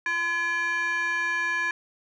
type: tone with frequency modulation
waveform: sine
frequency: 1700 Hz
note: G#6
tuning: 40 cents sharp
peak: -21 dBFS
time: 0.06-1.71 s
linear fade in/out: 2 ms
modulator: 679 Hz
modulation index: 0.8
effects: tanh soft clip ceiling -23 dBFS